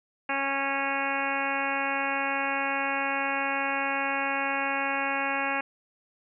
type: harmonic tone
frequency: 275.2 Hz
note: C#4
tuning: 12 cents flat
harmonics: 1 / 2 / 3 / 4 / 5 / 6 / 7 / 8 / 9 / 10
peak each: -37 / -36 / -32 / -35 / -37 / -33 / -38 / -35 / -35 / -37 dBFS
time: 0.29-5.61 s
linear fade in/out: 5 ms
effects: none